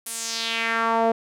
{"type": "tone with band-pass filter sweep", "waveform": "sawtooth", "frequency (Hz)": 227.8, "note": "A#3", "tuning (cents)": -40, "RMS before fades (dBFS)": -24, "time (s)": [0.06, 1.12], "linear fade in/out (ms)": 5, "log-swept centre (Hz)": [11000, 580], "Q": 2.5, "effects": []}